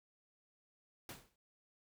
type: noise with exponential decay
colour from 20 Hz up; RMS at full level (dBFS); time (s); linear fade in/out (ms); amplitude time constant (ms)
pink; -45; 1.09-1.36; 2; 57
effects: none